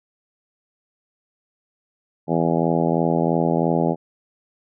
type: harmonic tone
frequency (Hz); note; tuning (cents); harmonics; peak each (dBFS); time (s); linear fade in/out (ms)
83; E2; +12; 2 / 3 / 4 / 5 / 6 / 7 / 8 / 9 / 10; -22 / -24 / -25 / -26 / -27 / -27 / -28 / -29 / -29; 2.27-3.96; 50
effects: none